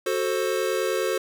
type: chord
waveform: square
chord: F# diminished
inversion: none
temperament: equal with one note detuned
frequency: 370 / 440 / 529.6 Hz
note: F#4 / A4 / C5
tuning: 0 / 0 / +21 cents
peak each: -28 dBFS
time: 0.06-1.18 s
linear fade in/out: 5 ms
effects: none